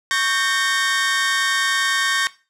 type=chord; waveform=sawtooth; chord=G diminished; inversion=second; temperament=equal with one note detuned; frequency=1108.7 / 1568 / 1837.9 Hz; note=Db6 / G6 / Bb6; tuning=0 / 0 / -25 cents; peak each=-20 / -19 / -17 dBFS; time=0.11-2.27 s; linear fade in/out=0 ms; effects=noise-tail reverb RT60 0.3 s tail -17 dB re dry + low-pass 9000 Hz 12 dB/octave